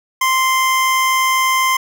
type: tone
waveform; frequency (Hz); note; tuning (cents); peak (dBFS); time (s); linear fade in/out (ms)
25% pulse; 1044; C6; -4; -9; 0.21-1.77; 5
effects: none